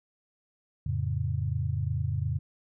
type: chord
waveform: sine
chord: F augmented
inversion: none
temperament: equal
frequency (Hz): 87.31 / 110 / 138.59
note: F2 / A2 / C#3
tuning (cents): 0 / 0 / 0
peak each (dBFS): -31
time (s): 0.86-2.39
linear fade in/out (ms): 5
effects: none